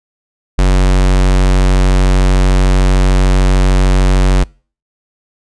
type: tone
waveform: square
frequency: 46.68 Hz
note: F#1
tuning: 16 cents sharp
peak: -7 dBFS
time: 0.58-4.44 s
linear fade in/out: 10 ms
effects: noise-tail reverb RT60 0.4 s tail -26 dB re dry + resampled to 22050 Hz